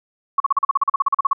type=tone bursts; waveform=sine; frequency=1108.7 Hz; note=C#6; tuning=in tune; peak=-12 dBFS; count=16; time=0.38-1.332 s; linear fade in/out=5 ms; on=22 ms; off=40 ms; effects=none